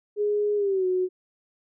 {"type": "tone with pitch glide", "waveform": "sine", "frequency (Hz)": [415.3, 367.9], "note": ["G#4", "F#4"], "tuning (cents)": [0, -10], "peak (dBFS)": -21, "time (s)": [0.16, 1.09], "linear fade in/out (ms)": 50, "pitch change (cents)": -210, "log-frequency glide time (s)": [0.56, 0.86], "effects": []}